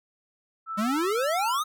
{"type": "tone with pitch glide", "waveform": "sine", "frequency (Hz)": [1320, 1363.4], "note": ["E6", "F6"], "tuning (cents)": [2, -42], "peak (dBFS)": -30, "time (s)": [0.66, 1.61], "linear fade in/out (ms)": 50, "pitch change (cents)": 56, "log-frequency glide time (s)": [1.33, 1.42]}
{"type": "exponential sweep", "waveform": "square", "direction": "up", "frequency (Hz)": [198.2, 1300], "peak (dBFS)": -25, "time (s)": [0.77, 1.64], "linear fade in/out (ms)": 20}
{"effects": []}